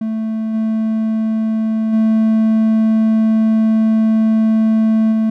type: tone with level steps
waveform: triangle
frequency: 220.6 Hz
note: A3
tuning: 5 cents sharp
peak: -15 / -12 / -8 / -10 dBFS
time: 0.01-5.3 s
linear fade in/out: 5 ms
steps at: 0.53 / 1.92 / 5.11 s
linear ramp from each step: 20 ms
effects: none